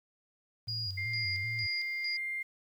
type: tone with vibrato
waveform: sine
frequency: 103.83 Hz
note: G#2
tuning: in tune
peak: -38 dBFS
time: 0.67-1.67 s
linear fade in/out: 10 ms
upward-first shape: square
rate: 2.6 Hz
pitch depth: 140 cents each way
type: tone with tremolo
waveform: sine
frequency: 4865 Hz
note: D#8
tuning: 40 cents flat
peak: -34 dBFS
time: 0.68-2.17 s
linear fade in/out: 5 ms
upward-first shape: square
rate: 2.2 Hz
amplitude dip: 75%
type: tone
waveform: sine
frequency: 2100 Hz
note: C7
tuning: 6 cents sharp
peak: -33 dBFS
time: 0.97-2.43 s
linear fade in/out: 10 ms
effects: 10-bit